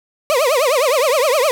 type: tone with vibrato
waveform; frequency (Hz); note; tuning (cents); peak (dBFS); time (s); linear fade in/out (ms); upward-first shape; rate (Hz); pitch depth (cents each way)
35% pulse; 554.4; C#5; 0; -11; 0.3-1.51; 0; triangle; 9.7; 300
effects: none